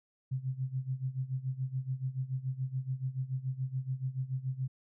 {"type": "tone with tremolo", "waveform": "sine", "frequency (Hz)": 130.81, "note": "C3", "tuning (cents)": 0, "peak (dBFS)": -29, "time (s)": [0.31, 4.68], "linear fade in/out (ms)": 10, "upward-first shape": "sine", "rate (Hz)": 7, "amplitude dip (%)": 85, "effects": []}